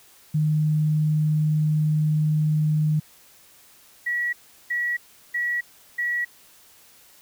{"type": "tone", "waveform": "sine", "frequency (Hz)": 153.3, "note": "D#3", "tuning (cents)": -25, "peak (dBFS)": -18, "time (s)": [0.34, 3], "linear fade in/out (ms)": 10}
{"type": "tone bursts", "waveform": "sine", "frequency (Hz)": 1928, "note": "B6", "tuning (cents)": -42, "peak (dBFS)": -22, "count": 4, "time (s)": [4.06, 6.25], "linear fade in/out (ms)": 10, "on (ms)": 270, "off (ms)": 370}
{"effects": ["white hiss -53 dBFS RMS until 7.21 s"]}